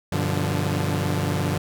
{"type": "chord", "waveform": "sawtooth", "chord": "G dominant seventh", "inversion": "none", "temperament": "equal with one note detuned", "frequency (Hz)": [96.04, 123.47, 146.83, 174.61], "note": ["G2", "B2", "D3", "F3"], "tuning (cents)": [-35, 0, 0, 0], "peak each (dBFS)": [-22, -27, -22, -25], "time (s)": [0.12, 1.58], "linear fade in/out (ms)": 5, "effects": []}